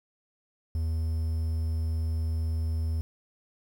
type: tone with quantisation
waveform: triangle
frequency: 81 Hz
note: E2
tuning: 30 cents flat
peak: -24 dBFS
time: 0.75-3.01 s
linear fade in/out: 0 ms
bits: 9
effects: none